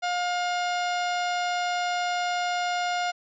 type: harmonic tone with a mistuned harmonic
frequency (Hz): 711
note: F5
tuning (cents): +31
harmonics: 1 / 2 / 3 / 4 / 5 / 6 / 7 / 8 / 10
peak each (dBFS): -26 / -32 / -36 / -38 / -40 / -42 / -43 / -44 / -46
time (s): 0.02-3.12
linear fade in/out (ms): 20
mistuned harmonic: 6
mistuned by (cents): -25
effects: none